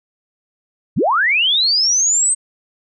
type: linear sweep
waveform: sine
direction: up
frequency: 79.9 to 8372 Hz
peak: -12 dBFS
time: 0.96-2.35 s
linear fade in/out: 20 ms
effects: none